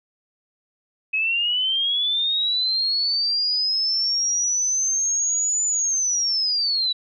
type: linear two-way sweep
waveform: sine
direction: up then down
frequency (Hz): 2543 to 7040 to 3895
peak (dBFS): -19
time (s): 1.13-6.93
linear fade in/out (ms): 10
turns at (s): 5.65
effects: none